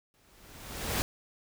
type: noise with exponential growth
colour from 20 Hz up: pink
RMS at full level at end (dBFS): -28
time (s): 0.14-1.02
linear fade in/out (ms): 0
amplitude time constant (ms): 190
effects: none